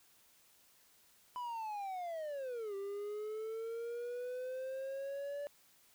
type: linear two-way sweep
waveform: triangle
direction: down then up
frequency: 1001 to 392 to 579 Hz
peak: -37 dBFS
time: 1.36-5.47 s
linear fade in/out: 0 ms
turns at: 2.75 s
effects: white hiss -67 dBFS RMS until 5.94 s